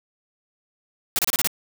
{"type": "noise bursts", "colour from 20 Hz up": "white", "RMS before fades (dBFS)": -21, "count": 6, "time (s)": [1.16, 1.473], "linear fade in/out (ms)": 0, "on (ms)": 28, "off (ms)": 29, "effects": []}